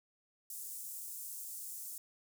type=high-pass noise; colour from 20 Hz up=pink; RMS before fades=-45 dBFS; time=0.5-1.98 s; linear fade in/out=2 ms; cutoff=7800 Hz; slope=24 dB/octave; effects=none